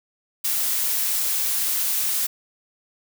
blue noise, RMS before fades -23 dBFS, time 0.44-2.27 s, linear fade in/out 10 ms, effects none

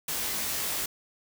white noise with comb filter, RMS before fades -31 dBFS, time 0.08-0.86 s, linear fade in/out 5 ms, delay 19 ms, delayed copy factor +0.95, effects none

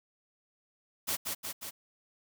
white noise with echo, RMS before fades -32 dBFS, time 1.07-1.17 s, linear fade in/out 20 ms, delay 180 ms, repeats 3, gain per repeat -3 dB, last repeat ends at 1.71 s, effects none

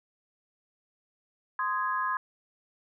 sine chord, Ab major, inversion first, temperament just, 1038.3 / 1245.9 / 1661.2 Hz, C6 / Eb6 / Ab6, -14 / +2 / 0 cents, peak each -29 / -33 / -33 dBFS, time 1.59-2.17 s, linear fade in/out 2 ms, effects none

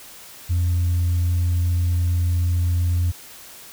sine tone, 87.1 Hz, F2, 4 cents flat, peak -15 dBFS, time 0.49-3.12 s, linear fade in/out 20 ms, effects tanh soft clip ceiling -15 dBFS + white hiss -42 dBFS RMS until 3.72 s

